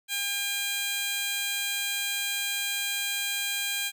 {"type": "tone with high-pass filter", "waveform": "15% pulse", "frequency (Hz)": 805, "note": "G5", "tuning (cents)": 46, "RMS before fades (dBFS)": -30, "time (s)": [0.08, 3.92], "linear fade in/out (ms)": 50, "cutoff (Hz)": 2800, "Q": 0.69, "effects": []}